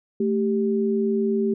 sine tone pair together, 220 / 392 Hz, A3 / G4, 0 / 0 cents, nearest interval minor seventh, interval 1000 cents, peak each -22 dBFS, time 0.2-1.54 s, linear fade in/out 5 ms, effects none

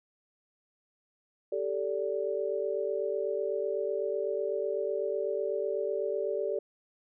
sine chord, G suspended second, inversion none, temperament equal with one note detuned, 392 / 440 / 579.6 Hz, G4 / A4 / D5, 0 / 0 / -23 cents, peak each -33 dBFS, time 1.52-6.59 s, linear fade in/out 5 ms, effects none

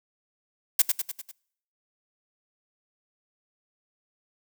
blue noise with echo, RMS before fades -18 dBFS, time 0.79-0.82 s, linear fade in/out 5 ms, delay 99 ms, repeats 5, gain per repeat -5 dB, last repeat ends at 1.315 s, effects noise-tail reverb RT60 0.7 s tail -25 dB re dry

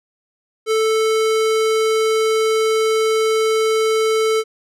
square tone, 440 Hz, A4, in tune, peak -15 dBFS, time 0.66-4.44 s, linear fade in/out 50 ms, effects low-pass 10000 Hz 12 dB/octave

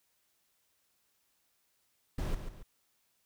brown noise with echo, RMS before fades -33 dBFS, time 2.18-2.35 s, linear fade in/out 5 ms, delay 140 ms, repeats 2, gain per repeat -8 dB, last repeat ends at 2.63 s, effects white hiss -75 dBFS RMS until 3.25 s

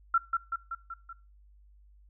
sine tone with echo, 1359 Hz, F6, 48 cents flat, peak -20 dBFS, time 0.14-0.18 s, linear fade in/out 5 ms, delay 190 ms, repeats 5, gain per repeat -4 dB, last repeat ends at 1.13 s, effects noise-tail reverb RT60 0.3 s tail -20 dB re dry + added 50 Hz sine -55 dBFS peak until 2.09 s

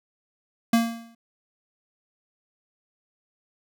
square tone with exponential decay, 230.7 Hz, A#3, 18 cents flat, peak -15 dBFS, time 0.73-1.15 s, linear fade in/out 5 ms, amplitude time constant 91 ms, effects none

